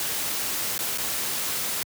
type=noise with dropouts; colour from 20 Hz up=white; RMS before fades=-28 dBFS; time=0-1.83 s; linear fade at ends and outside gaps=1 ms; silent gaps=0.78-0.79 / 0.976-0.983 s; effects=high-pass 80 Hz 12 dB/octave